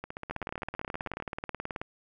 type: two click trains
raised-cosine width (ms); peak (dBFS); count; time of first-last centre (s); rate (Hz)
0.5; -22 / -19; 19 / 29; 0.04-1.201 / 0.31-1.815; 15.5 / 18.6
effects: none